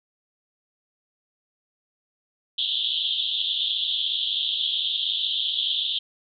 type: band-pass noise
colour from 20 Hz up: white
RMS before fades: -26 dBFS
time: 2.58-5.99 s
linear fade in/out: 5 ms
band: 3100 to 3700 Hz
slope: 96 dB/octave
effects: none